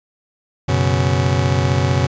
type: chord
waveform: 40% pulse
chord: F# suspended fourth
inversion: none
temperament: just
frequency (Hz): 92.5 / 123.33 / 138.75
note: F#2 / B2 / C#3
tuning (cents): 0 / -2 / +2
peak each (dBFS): -18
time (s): 0.68-2.07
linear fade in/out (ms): 10
effects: resampled to 16000 Hz